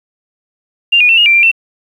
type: tone with pitch steps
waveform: sine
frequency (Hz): 2789 / 2454 / 2693 / 2858 / 2356 / 2375 / 2687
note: F7 / D#7 / E7 / F7 / D7 / D7 / E7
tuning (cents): -3 / -25 / +36 / +39 / +5 / +19 / +33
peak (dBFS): -5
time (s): 0.92-1.515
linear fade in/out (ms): 10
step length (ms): 85
effects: 7-bit